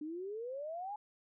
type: exponential sweep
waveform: sine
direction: up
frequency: 293.7 to 853 Hz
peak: -39 dBFS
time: 0.01-0.96 s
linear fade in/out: 5 ms
effects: none